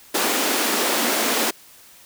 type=high-pass noise; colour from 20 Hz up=pink; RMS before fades=-21 dBFS; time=0.14-1.51 s; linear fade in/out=10 ms; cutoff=230 Hz; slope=48 dB/octave; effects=white hiss -48 dBFS RMS until 2.05 s